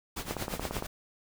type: noise with tremolo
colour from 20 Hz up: pink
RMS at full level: -35 dBFS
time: 0.16-0.87 s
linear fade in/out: 10 ms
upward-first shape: sine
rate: 8.7 Hz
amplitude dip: 80%
type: click train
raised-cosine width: 1 ms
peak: -19 dBFS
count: 10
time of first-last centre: 0.31-0.824 s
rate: 17.5 Hz
effects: none